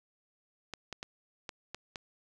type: clicks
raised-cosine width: 0.2 ms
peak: -22 dBFS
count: 6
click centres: 0.737 / 0.927 / 1.029 / 1.492 / 1.746 / 1.958 s
effects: none